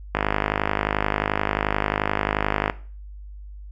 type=click train; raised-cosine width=0.5 ms; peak=-5 dBFS; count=132; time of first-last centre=0.15-2.699 s; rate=51.4 Hz; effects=noise-tail reverb RT60 0.4 s tail -17 dB re dry + added 50 Hz sine -36 dBFS peak until 3.71 s